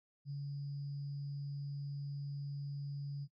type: tone with sample-and-hold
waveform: sine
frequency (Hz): 141.9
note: C#3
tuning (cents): +41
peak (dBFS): -38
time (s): 0.25-3.28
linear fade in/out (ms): 50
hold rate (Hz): 4900
effects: noise-tail reverb RT60 0.1 s tail -19 dB re dry + MP3 32 kbps